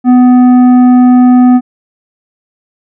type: tone with tanh clipping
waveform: sine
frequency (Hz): 249.5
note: B3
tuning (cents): +18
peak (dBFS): -3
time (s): 0.04-1.61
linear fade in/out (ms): 50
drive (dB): 9
effects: none